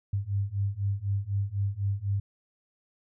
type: beating tone pair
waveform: sine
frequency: 97.7 / 101.7 Hz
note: G2 / G#2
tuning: -5 / -36 cents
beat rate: 4 Hz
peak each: -30 / -29 dBFS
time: 0.13-2.2 s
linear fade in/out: 5 ms
effects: none